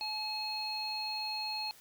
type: harmonic tone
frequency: 856 Hz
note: A5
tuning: 48 cents flat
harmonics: 1 / 3 / 5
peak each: -40 / -43 / -36 dBFS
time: 0.01-1.71 s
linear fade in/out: 0 ms
effects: white hiss -58 dBFS RMS until 1.8 s